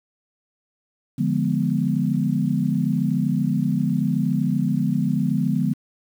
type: chord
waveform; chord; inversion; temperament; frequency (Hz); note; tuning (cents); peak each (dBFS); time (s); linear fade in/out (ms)
sine; D diminished seventh; none; equal; 146.83 / 174.61 / 207.7 / 246.9; D3 / F3 / Ab3 / Cb4; 0 / 0 / 0 / 0; -24; 1.18-5.74; 10
effects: 8-bit